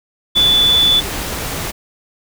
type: tone in noise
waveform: sine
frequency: 3473 Hz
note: A7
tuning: 23 cents flat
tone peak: -9 dBFS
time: 0.35-1.01 s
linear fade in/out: 20 ms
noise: pink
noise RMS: -23 dBFS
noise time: 0.35-1.72 s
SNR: +11 dB
effects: none